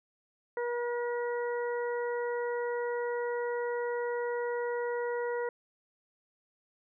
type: harmonic tone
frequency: 480 Hz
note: B4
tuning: 49 cents flat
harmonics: 1 / 2 / 3 / 4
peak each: -31 / -39 / -43 / -43 dBFS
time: 0.57-5.49 s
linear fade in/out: 2 ms
effects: none